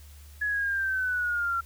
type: exponential sweep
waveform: sine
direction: down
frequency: 1698 to 1361 Hz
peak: -25 dBFS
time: 0.41-1.61 s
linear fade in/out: 10 ms
effects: added 73 Hz sine -46 dBFS peak until 1.65 s + white hiss -56 dBFS RMS until 1.65 s